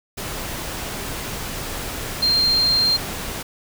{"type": "tone in noise", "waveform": "sine", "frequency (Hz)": 4186, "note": "C8", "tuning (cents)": 0, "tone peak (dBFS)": -15, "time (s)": [2.22, 2.97], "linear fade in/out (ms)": 10, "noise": "pink", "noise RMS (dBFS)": -29, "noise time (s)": [0.17, 3.43], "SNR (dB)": 11, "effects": []}